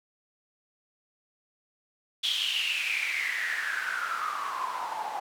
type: noise with band-pass filter sweep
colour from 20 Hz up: white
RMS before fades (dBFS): -31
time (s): 2.23-5.2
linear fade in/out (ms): 10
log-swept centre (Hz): 3400 to 790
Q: 9.6
effects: none